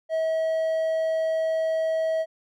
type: tone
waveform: triangle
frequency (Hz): 643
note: E5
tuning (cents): -43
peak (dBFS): -20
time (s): 0.09-2.26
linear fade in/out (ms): 50
effects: none